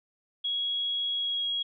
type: tone with pitch glide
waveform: sine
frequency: 3322 to 3301 Hz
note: G#7 to G#7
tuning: 0 to -11 cents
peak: -27 dBFS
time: 0.44-1.63 s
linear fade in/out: 10 ms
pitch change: -11 cents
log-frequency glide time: 1.13-1.42 s
effects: none